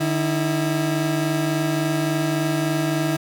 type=tone pair together; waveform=30% pulse; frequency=150.84 / 325.2 Hz; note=D3 / E4; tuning=+47 / -23 cents; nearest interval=octave + minor second; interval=1330 cents; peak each=-20 dBFS; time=0-3.17 s; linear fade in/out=10 ms; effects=none